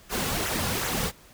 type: noise with flanger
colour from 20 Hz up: pink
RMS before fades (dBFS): -28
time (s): 0.09-1.12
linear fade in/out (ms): 50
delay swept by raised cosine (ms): 0.21 to 3.31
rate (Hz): 2.6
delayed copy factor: -0.55
effects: pink hiss -53 dBFS RMS until 1.33 s